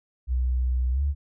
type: tone with pitch glide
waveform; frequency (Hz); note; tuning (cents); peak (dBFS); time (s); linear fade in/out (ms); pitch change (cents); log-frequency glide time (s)
sine; 62.7 to 71.2; B1 to C#2; +27 to +47; -21; 0.27-1.15; 50; +220; 0.92-1.02
effects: none